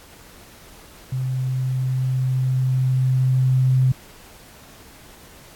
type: tone with level ramp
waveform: sine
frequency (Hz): 129.5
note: C3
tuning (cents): -17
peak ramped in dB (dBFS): -21 to -13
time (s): 1.12-3.92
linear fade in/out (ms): 5
effects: pink hiss -46 dBFS RMS until 5.55 s + AAC 64 kbps